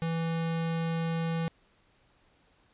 square tone, 164.81 Hz, E3, in tune, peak -29 dBFS, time 0.02-1.48 s, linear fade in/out 0 ms, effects pink hiss -66 dBFS RMS until 2.73 s + resampled to 8000 Hz

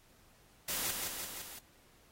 white noise with echo, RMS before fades -36 dBFS, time 0.68-0.91 s, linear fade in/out 5 ms, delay 170 ms, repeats 4, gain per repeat -3 dB, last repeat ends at 1.59 s, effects pink hiss -65 dBFS RMS until 2.11 s + AAC 48 kbps

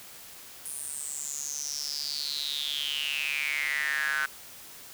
square tone with high-pass filter sweep, 72.5 Hz, D2, 22 cents flat, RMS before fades -32 dBFS, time 0.65-4.26 s, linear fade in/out 5 ms, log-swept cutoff 10000 to 1500 Hz, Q 9.5, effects white hiss -47 dBFS RMS until 4.93 s

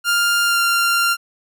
sawtooth tone with pitch glide, 1400 to 1387.9 Hz, F6 to F6, +4 to -11 cents, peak -11 dBFS, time 0.04-1.17 s, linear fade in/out 50 ms, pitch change -15 cents, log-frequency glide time 0.45-0.6 s, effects none

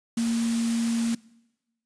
sine tone in noise, 231.1 Hz, A#3, 15 cents flat, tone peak -22 dBFS, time 0.17-1.15 s, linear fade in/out 5 ms, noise white, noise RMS -35 dBFS, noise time 0.17-1.15 s, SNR +10 dB, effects noise-tail reverb RT60 1.0 s tail -23 dB re dry + resampled to 22050 Hz

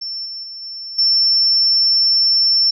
sine tone with level steps, 5390 Hz, E8, 38 cents sharp, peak -23 / -26 / -29 / -27 / -11 dBFS, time 0.01-2.71 s, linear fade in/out 10 ms, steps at 0.25 / 0.43 / 0.62 / 0.98 s, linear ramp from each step 10 ms, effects none

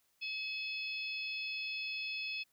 harmonic tone with a mistuned harmonic, 855 Hz, A5, 50 cents flat, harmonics 3 / 4 / 5 / 6, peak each -38 / -46 / -48 / -48 dBFS, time 0.21-2.44 s, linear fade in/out 20 ms, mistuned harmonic 5, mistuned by +17 cents, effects white hiss -75 dBFS RMS until 2.52 s

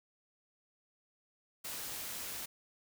white noise, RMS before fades -42 dBFS, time 1.64-2.46 s, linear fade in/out 10 ms, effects none

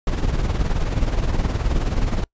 brown noise with tremolo, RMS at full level -17 dBFS, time 0.07-2.24 s, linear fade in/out 2 ms, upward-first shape triangle, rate 19 Hz, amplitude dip 70%, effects noise-tail reverb RT60 0.1 s tail -26 dB re dry + resampled to 16000 Hz

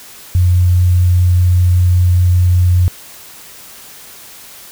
sine tone, 89.5 Hz, F2, 43 cents sharp, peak -7 dBFS, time 0.35-2.88 s, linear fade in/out 0 ms, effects white hiss -36 dBFS RMS until 4.71 s

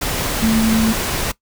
sine tone in noise, 222.5 Hz, A3, 20 cents sharp, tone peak -13 dBFS, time 0.42-0.93 s, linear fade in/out 10 ms, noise pink, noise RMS -21 dBFS, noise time 0.01-1.32 s, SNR +5 dB, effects noise-tail reverb RT60 0.1 s tail -19 dB re dry

